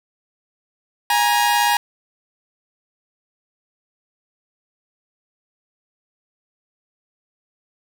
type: tone pair together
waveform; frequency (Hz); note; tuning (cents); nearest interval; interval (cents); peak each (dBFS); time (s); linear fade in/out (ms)
sawtooth; 826.6 / 944; G#5 / A#5; -8 / +22; major second; 230; -14; 1.1-1.77; 2
effects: none